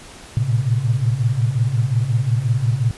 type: tone cluster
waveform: sine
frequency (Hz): 111.6 / 117.2 / 134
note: A2 / A#2 / C3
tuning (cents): +25 / +10 / +42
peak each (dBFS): -20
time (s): 0.37-2.91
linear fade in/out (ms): 0
effects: pink hiss -40 dBFS RMS until 2.97 s + resampled to 24000 Hz